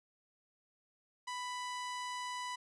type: tone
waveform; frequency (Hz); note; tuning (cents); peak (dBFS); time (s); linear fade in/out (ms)
sawtooth; 992; B5; +7; -35; 1.27-2.56; 10
effects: resampled to 22050 Hz